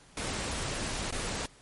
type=noise with dropouts; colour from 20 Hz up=pink; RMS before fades=-34 dBFS; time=0.17-1.46 s; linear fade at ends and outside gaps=2 ms; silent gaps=1.108-1.124 s; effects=pink hiss -57 dBFS RMS until 1.61 s + MP3 48 kbps